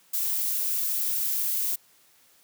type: noise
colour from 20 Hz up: violet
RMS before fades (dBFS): -27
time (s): 0.13-1.76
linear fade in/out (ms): 10
effects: white hiss -60 dBFS RMS until 2.43 s + high-pass 100 Hz 12 dB/octave